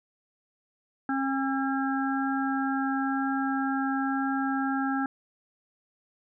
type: harmonic tone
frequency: 269.9 Hz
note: C#4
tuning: 46 cents flat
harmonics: 1 / 3 / 5 / 6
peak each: -27 / -32 / -34 / -35 dBFS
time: 1.09-5.06 s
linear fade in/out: 2 ms
effects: none